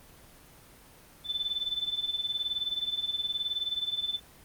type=tone with tremolo; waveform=sine; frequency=3520 Hz; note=A7; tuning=in tune; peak=-26 dBFS; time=1.24-4.2 s; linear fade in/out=50 ms; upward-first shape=sine; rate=19 Hz; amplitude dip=80%; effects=pink hiss -54 dBFS RMS until 4.44 s + Opus 24 kbps